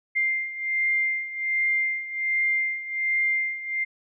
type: beating tone pair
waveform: sine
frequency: 2100 / 2101.3 Hz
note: C7 / C7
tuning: +6 / +7 cents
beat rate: 1.3 Hz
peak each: -28 / -24 dBFS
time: 0.15-3.85 s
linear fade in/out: 20 ms
effects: none